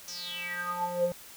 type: tone with band-pass filter sweep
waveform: square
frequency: 176.7 Hz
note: F3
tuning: 21 cents sharp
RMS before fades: -33 dBFS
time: 0.08-1.12 s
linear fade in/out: 0 ms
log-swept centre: 6000 to 420 Hz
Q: 8.8
effects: white hiss -49 dBFS RMS until 1.36 s